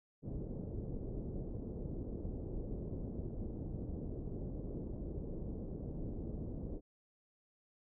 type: low-pass noise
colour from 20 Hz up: pink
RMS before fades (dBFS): -42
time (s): 0.22-6.81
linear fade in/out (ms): 50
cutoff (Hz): 460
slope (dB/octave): 24
effects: none

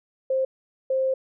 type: tone bursts at uneven times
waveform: sine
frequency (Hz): 527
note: C5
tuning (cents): +12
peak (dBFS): -20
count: 2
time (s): 0.3-0.45 / 0.9-1.14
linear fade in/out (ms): 5
effects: none

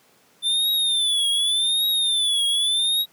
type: tone with vibrato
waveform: square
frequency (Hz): 3541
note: A7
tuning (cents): +10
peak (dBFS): -19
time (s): 0.42-3.06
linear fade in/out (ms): 50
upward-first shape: triangle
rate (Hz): 0.86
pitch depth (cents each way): 130
effects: pink hiss -57 dBFS RMS until 3.12 s + high-pass 200 Hz 12 dB/octave

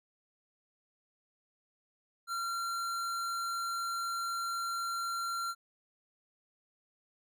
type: tone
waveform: square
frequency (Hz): 1372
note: F6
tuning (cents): -31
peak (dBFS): -34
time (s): 2.27-5.55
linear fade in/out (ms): 50
effects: resampled to 32000 Hz

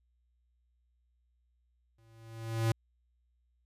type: tone with exponential growth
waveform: square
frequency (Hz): 113.3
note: A#2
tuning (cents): -49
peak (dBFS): -25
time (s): 1.98-2.72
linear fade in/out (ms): 5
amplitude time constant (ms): 160
effects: added 60 Hz sine -70 dBFS peak until 3.65 s + resampled to 32000 Hz

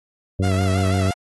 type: harmonic tone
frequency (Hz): 95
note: F#2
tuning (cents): +46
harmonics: 1 / 2 / 3 / 4 / 5 / 6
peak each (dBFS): -18 / -24 / -28 / -30 / -32 / -34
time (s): 0.39-1.11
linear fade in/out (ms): 5
type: tone with vibrato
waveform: sawtooth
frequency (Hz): 680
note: F5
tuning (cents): -46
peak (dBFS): -22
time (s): 0.42-1.14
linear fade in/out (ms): 20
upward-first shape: sine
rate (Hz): 6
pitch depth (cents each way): 79
type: click train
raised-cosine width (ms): 0.5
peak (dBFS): -25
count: 49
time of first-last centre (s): 0.44-1.055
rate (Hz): 78.1
effects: AAC 32 kbps

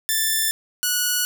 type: tone pair in turn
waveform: 5% pulse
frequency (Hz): 1767 / 1466.3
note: A6 / F#6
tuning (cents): +7 / -16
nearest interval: minor third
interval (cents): 323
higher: first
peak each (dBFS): -8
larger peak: neither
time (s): 0.09-0.51 / 0.83-1.25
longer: neither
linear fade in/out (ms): 0
effects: none

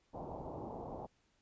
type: low-pass noise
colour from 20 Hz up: white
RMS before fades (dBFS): -45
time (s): 0.13-1.07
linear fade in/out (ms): 20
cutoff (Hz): 910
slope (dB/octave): 48
effects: pink hiss -75 dBFS RMS until 1.41 s + resampled to 16000 Hz

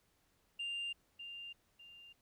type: tone with echo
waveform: sine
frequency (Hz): 2794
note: F7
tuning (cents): 0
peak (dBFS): -36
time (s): 0.59-0.93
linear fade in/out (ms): 10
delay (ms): 600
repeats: 2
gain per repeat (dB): -9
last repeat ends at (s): 2.13
effects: tanh soft clip ceiling -36 dBFS + pink hiss -75 dBFS RMS until 2.21 s

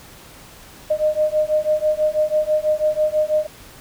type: beating tone pair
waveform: sine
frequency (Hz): 610 / 616.1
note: D#5 / D#5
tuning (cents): -34 / -17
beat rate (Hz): 6.1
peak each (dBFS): -19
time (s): 0.9-3.47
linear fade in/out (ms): 10
effects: pink hiss -43 dBFS RMS until 3.8 s

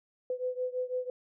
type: beating tone pair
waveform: sine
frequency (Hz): 502 / 508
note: B4 / B4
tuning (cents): +28 / +49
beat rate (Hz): 6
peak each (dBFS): -33 / -35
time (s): 0.3-1.1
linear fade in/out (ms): 2
effects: none

